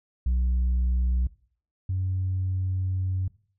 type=tone pair in turn; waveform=sine; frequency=61.74 / 93.31 Hz; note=B1 / F#2; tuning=0 / +15 cents; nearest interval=perfect fifth; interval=715 cents; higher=second; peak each=-18 / -23 dBFS; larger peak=first; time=0.26-1.27 / 1.89-3.28 s; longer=second; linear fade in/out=5 ms; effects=noise-tail reverb RT60 0.5 s tail -21 dB re dry + tanh soft clip ceiling -20 dBFS